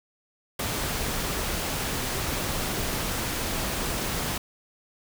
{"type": "noise", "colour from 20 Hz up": "pink", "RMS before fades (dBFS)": -29, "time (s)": [0.59, 4.38], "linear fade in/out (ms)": 5, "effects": []}